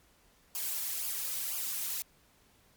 blue noise with flanger, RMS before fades -35 dBFS, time 0.55-2.02 s, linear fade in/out 0 ms, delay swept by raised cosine 0.51 to 2.71 ms, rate 2 Hz, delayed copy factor -0.6, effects pink hiss -65 dBFS RMS until 2.76 s + MP3 96 kbps

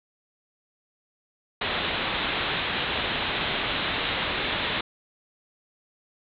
white low-pass noise, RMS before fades -28 dBFS, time 1.61-4.81 s, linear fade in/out 5 ms, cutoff 3900 Hz, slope 96 dB/octave, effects none

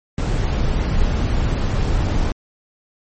brown noise, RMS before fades -18 dBFS, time 0.18-2.32 s, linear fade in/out 2 ms, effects MP3 32 kbps

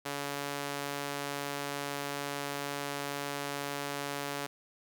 sawtooth tone with high-pass filter, 142.2 Hz, C#3, 45 cents sharp, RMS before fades -37 dBFS, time 0.05-4.47 s, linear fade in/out 10 ms, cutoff 390 Hz, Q 0.51, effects none

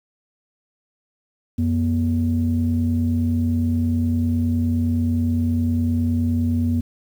sine tone pair together, 90 / 240.3 Hz, F#2 / B3, -47 / -47 cents, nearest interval octave + perfect fourth, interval 1700 cents, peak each -19 dBFS, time 1.58-6.81 s, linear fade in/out 10 ms, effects tanh soft clip ceiling -11 dBFS + 8-bit

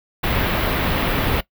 pink band-stop noise, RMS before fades -20 dBFS, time 0.23-1.41 s, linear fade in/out 10 ms, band 3600 to 15000 Hz, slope 24 dB/octave, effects noise-tail reverb RT60 0.1 s tail -19 dB re dry

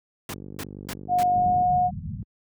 pink noise bursts, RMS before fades -33 dBFS, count 4, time 0.29-1.232 s, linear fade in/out 2 ms, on 48 ms, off 250 ms
click train, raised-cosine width 3 ms, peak -25 dBFS, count 66, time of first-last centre 0.3-1.624 s, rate 49.1 Hz
sine tone with pitch glide, 719 to 723.2 Hz, F#5 to F#5, -50 to -40 cents, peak -18 dBFS, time 1.08-1.91 s, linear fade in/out 50 ms, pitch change +10 cents, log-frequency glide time 1.32-1.49 s
pink low-pass noise, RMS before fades -30 dBFS, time 1.35-2.23 s, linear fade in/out 2 ms, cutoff 220 Hz, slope 96 dB/octave
effects high-pass 80 Hz 12 dB/octave

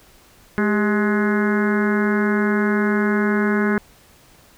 harmonic tone with a mistuned harmonic, 210.6 Hz, G#3, 24 cents sharp, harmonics 1 / 2 / 3 / 4 / 5 / 6 / 7 / 8 / 9 / 10, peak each -18 / -22 / -34 / -34 / -31 / -32 / -27 / -28 / -36 / -35 dBFS, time 0.58-3.78 s, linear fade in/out 0 ms, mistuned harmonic 2, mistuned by -76 cents, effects pink hiss -51 dBFS RMS until 4.57 s

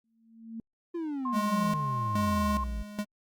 sine tone with exponential growth, 226.2 Hz, A3, 48 cents sharp, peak -34 dBFS, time 0.04-0.6 s, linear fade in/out 2 ms, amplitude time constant 120 ms
triangle exponential sweep, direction down, 350.6 to 51.91 Hz, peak -29 dBFS, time 0.94-2.83 s, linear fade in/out 10 ms
sine tone, 1061 Hz, C6, 24 cents sharp, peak -30 dBFS, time 1.25-2.64 s, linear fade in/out 5 ms
square tone with tremolo, 207.7 Hz, G#3, in tune, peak -28 dBFS, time 1.32-3.05 s, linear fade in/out 50 ms, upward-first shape square, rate 1.2 Hz, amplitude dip 80%
effects Opus 48 kbps

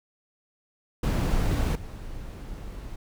brown noise with level steps, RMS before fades -23 / -38 dBFS, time 1.03-2.96 s, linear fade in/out 5 ms, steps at 1.75 s, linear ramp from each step 5 ms, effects none

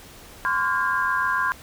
sine tone cluster, 1033 / 1120 / 1409 / 1618 Hz, C6 / C#6 / F6 / G#6, -22 / +18 / +15 / -46 cents, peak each -24 / -30 / -28 / -24 dBFS, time 0.45-1.52 s, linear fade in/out 0 ms, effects pink hiss -45 dBFS RMS until 1.62 s

